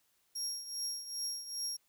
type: tone with tremolo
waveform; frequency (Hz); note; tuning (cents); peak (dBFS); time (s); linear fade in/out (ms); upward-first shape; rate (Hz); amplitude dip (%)
30% pulse; 5588; F8; 0; -30; 0.35-1.77; 10; triangle; 2.5; 75
effects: white hiss -74 dBFS RMS until 1.88 s